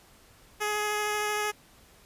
10% pulse tone with vibrato, 420 Hz, G#4, 19 cents sharp, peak -19 dBFS, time 0.6-1.52 s, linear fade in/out 20 ms, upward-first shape sine, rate 13 Hz, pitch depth 9 cents each way, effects pink hiss -57 dBFS RMS until 2.05 s + resampled to 32000 Hz

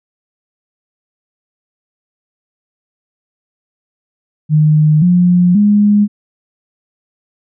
sine tone with pitch steps, 153 / 177.79 / 206.6 Hz, D#3 / F3 / G#3, -29 / +31 / -9 cents, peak -6 dBFS, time 4.49-6.08 s, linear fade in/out 50 ms, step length 530 ms, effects none

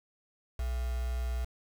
sine tone with quantisation, 61.3 Hz, B1, 12 cents flat, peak -30 dBFS, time 0.59-1.45 s, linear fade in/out 5 ms, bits 7, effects none

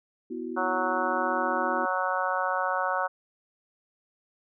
sine chord, B suspended fourth, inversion none, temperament equal, 246.9 / 329.6 / 370 Hz, B3 / E4 / F#4, 0 / 0 / 0 cents, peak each -36 dBFS, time 0.3-1.86 s, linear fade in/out 10 ms
harmonic tone, 185 Hz, F#3, in tune, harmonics 3 / 4 / 5 / 6 / 7 / 8, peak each -32 / -32 / -32 / -32 / -32 / -32 dBFS, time 0.56-3.08 s, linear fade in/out 20 ms
effects none

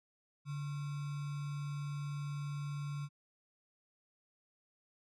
sine tone with sample-and-hold, 144.1 Hz, D3, 33 cents flat, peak -37 dBFS, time 0.45-3.09 s, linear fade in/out 50 ms, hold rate 1225 Hz, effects low-pass 8000 Hz 12 dB/octave

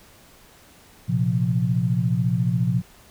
sine chord, Bb suspended second, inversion none, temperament equal, 116.54 / 130.81 / 174.61 Hz, Bb2 / C3 / F3, 0 / 0 / 0 cents, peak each -23 dBFS, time 1.08-2.82 s, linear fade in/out 20 ms, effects pink hiss -51 dBFS RMS until 3.1 s

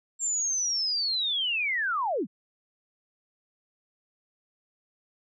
sine linear sweep, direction down, 7459 to 146.83 Hz, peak -25 dBFS, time 0.19-2.27 s, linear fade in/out 50 ms, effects none

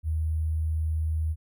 sine tone with sample-and-hold, 79 Hz, D#2, 27 cents sharp, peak -24 dBFS, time 0.03-1.36 s, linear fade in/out 50 ms, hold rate 11025 Hz, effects none

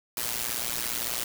white noise with amplitude modulation, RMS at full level -27 dBFS, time 0.17-1.24 s, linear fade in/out 2 ms, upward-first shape sine, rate 118 Hz, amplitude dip 90%, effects none

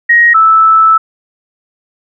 sine tone pair in turn, 1883 / 1313.5 Hz, A#6 / E6, +17 / -7 cents, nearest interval tritone, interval 624 cents, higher first, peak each -3 dBFS, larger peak neither, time 0.09-0.34 / 0.34-0.98 s, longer second, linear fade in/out 10 ms, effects none

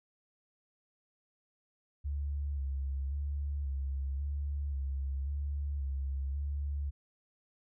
sine tone with vibrato, 69.8 Hz, C#2, 13 cents sharp, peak -32 dBFS, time 2.04-6.91 s, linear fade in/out 20 ms, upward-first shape square, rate 0.93 Hz, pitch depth 41 cents each way, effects none

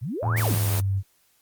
sine exponential two-way sweep, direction up then down, 100.3 to 2368 to 100.3 Hz, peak -27 dBFS, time 0.01-0.57 s, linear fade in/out 20 ms, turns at 0.39 s
sine tone with pitch glide, 110 to 97.43 Hz, A2 to G2, 0 to -10 cents, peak -21 dBFS, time 0.22-1.03 s, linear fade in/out 50 ms, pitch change -210 cents, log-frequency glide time 0.36-0.85 s
click train, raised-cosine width 1 ms, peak -21 dBFS, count 49, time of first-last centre 0.23-0.799 s, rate 84.4 Hz
white noise, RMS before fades -30 dBFS, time 0.36-0.81 s, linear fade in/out 20 ms
effects white hiss -64 dBFS RMS until 1.41 s + Opus 32 kbps

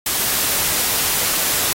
white noise, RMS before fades -19 dBFS, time 0.06-1.73 s, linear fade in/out 2 ms, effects AAC 48 kbps

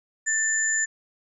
sine tone pair together, 1775 / 7105 Hz, A6 / A8, +15 / +16 cents, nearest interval 2 octaves, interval 2401 cents, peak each -24 dBFS, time 0.26-0.86 s, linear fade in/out 20 ms, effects none

